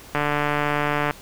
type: click train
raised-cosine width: 0.5 ms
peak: -7 dBFS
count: 142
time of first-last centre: 0.15-1.109 s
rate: 147 Hz
effects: pink hiss -44 dBFS RMS until 1.21 s